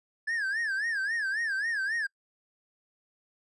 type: tone with vibrato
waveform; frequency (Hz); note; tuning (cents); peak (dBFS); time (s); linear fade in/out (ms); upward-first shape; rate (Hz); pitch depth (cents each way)
triangle; 1699; G#6; +39; -26; 0.27-2.07; 10; sine; 3.7; 170
effects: noise-tail reverb RT60 0.1 s tail -26 dB re dry + resampled to 24000 Hz